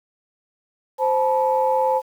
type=tone cluster; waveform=sine; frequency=522 / 868 / 966 Hz; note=C5 / A5 / B5; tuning=-4 / -24 / -39 cents; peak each=-19 / -19 / -27 dBFS; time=0.98-2.02 s; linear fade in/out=50 ms; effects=tanh soft clip ceiling -7 dBFS + 8-bit